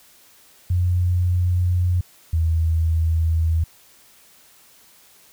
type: tone pair in turn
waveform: sine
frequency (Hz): 89.2 / 81.29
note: F2 / E2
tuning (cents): +37 / -24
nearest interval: major second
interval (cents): 161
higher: first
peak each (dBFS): -16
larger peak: neither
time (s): 0.7-2.01 / 2.33-3.64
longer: neither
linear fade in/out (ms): 5
effects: white hiss -52 dBFS RMS until 5.32 s